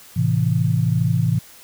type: chord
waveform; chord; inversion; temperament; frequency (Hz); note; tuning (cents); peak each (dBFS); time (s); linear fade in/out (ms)
sine; A minor; none; equal with one note detuned; 110 / 132.18 / 164.81; A2 / C3 / E3; 0 / +18 / 0; -20; 0.16-1.39; 10
effects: white hiss -45 dBFS RMS until 1.63 s